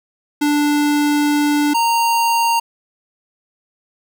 square tone pair in turn, 293.7 / 926.5 Hz, D4 / A#5, 0 / -11 cents, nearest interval octave + minor sixth, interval 1989 cents, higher second, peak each -14 / -14 dBFS, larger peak neither, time 0.41-1.74 / 1.74-2.6 s, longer first, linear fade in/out 10 ms, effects none

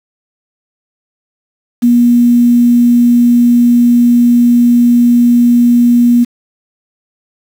sine tone with quantisation, 240 Hz, B3, 49 cents flat, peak -4 dBFS, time 1.82-6.25 s, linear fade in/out 20 ms, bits 5, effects none

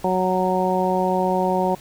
harmonic tone, 185 Hz, F#3, in tune, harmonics 1 / 2 / 3 / 4 / 5, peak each -24 / -24 / -24 / -24 / -24 dBFS, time 0.04-1.75 s, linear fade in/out 5 ms, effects pink hiss -45 dBFS RMS until 1.8 s

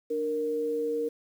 sine tone pair together, 296.2 / 465.8 Hz, D4 / A#4, +15 / -1 cents, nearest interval minor sixth, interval 784 cents, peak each -35 / -27 dBFS, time 0.1-1.09 s, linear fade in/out 10 ms, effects 9-bit

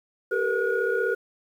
sine tone cluster, 389.3 / 449.8 / 485.4 / 1445 Hz, G4 / A4 / B4 / F#6, -12 / +38 / -30 / -41 cents, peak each -27 dBFS, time 0.31-1.15 s, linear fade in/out 10 ms, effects tanh soft clip ceiling -13 dBFS + 9-bit

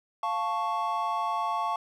triangle chord, F augmented, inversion none, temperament equal, 698.5 / 880 / 1108.7 Hz, F5 / A5 / C#6, 0 / 0 / 0 cents, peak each -31 / -29 / -28 dBFS, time 0.23-1.76 s, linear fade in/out 2 ms, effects none

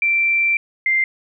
sine tone pair in turn, 2349 / 2093 Hz, D7 / C7, 0 / 0 cents, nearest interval major second, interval 200 cents, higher first, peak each -14 dBFS, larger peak neither, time 0.02-0.57 / 0.86-1.04 s, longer first, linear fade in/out 2 ms, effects none

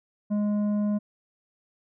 sine tone with tanh clipping, 207.7 Hz, G#3, in tune, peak -24 dBFS, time 0.3-0.99 s, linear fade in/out 20 ms, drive 8 dB, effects none

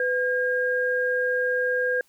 sine tone pair together, 501 / 1617.9 Hz, B4 / G#6, +25 / -46 cents, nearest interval octave + minor sixth, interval 2029 cents, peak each -24 dBFS, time 0-2.01 s, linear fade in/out 2 ms, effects white hiss -63 dBFS RMS until 2.08 s

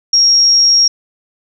sine tone, 5588 Hz, F8, in tune, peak -6 dBFS, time 0.13-0.88 s, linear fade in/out 5 ms, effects none

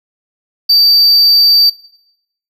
triangle tone, 4636 Hz, D8, 23 cents flat, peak -4 dBFS, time 0.69-1.7 s, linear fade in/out 10 ms, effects noise-tail reverb RT60 0.8 s tail -20 dB re dry

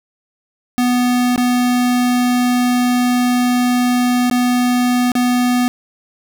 square tone with dropouts, 246.8 Hz, B3, 1 cent flat, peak -13 dBFS, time 0.78-5.68 s, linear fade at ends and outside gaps 0 ms, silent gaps 1.36-1.378 / 4.299-4.312 / 5.118-5.153 s, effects none

